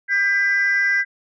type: tone pair together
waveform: sine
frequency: 1595 / 1992.9 Hz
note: G6 / B6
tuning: +30 / +15 cents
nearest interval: major third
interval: 385 cents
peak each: -17 dBFS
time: 0.08-1.05 s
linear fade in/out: 50 ms
effects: tanh soft clip ceiling -11 dBFS

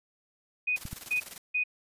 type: tone bursts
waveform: sine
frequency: 2489 Hz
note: D#7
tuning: in tune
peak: -25 dBFS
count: 3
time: 0.67-1.638 s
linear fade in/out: 10 ms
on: 96 ms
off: 340 ms
type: noise with tremolo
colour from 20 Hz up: white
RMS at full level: -42 dBFS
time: 0.76-1.38 s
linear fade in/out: 2 ms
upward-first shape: square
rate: 20 Hz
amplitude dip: 65%
type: clicks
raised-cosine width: 5 ms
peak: -26 dBFS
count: 2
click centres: 0.854 / 0.93 s
effects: resampled to 32000 Hz

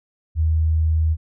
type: tone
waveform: sine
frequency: 79.5 Hz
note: D#2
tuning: 38 cents sharp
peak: -15 dBFS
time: 0.35-1.17 s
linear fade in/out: 50 ms
effects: none

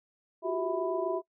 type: tone cluster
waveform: sine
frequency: 341.3 / 365.9 / 393.7 / 654 / 993 Hz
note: F4 / F#4 / G4 / E5 / B5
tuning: -40 / -19 / +8 / -14 / +9 cents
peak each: -40 / -32 / -36 / -32 / -38 dBFS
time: 0.42-1.22 s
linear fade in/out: 50 ms
effects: noise-tail reverb RT60 0.1 s tail -23 dB re dry

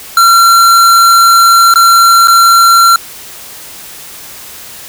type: tone with dropouts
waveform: square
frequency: 1366 Hz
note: F6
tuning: 39 cents flat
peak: -3 dBFS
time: 0.17-2.96 s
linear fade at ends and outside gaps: 2 ms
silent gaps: 1.739-1.757 / 2.274-2.281 s
effects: white hiss -29 dBFS RMS until 4.88 s

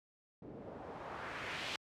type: noise with low-pass filter sweep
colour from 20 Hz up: white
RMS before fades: -45 dBFS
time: 0.42-1.76 s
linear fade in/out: 2 ms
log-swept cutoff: 330 to 3500 Hz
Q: 1.4
effects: high-pass 60 Hz 12 dB/octave

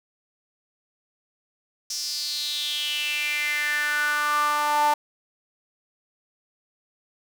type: tone with high-pass filter sweep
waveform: sawtooth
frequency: 296.1 Hz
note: D4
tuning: 14 cents sharp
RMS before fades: -25 dBFS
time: 1.9-4.94 s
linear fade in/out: 5 ms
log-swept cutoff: 5600 to 840 Hz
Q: 6
effects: none

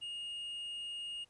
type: tone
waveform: triangle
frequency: 2850 Hz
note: F7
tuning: 34 cents sharp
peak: -38 dBFS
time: 0.01-1.25 s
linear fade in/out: 20 ms
effects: pink hiss -70 dBFS RMS until 1.29 s + resampled to 24000 Hz

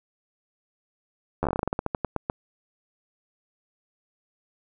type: slowing click train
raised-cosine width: 1 ms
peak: -11 dBFS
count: 18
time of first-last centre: 1.43-2.299 s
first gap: 11 ms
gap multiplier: 1.17
effects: none

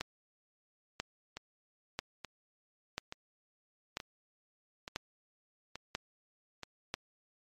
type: two click trains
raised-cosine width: 0.2 ms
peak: -17 / -24 dBFS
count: 8 / 7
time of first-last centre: 0.01-6.941 / 1.37-6.633 s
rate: 1.01 / 1.14 Hz
effects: MP3 64 kbps

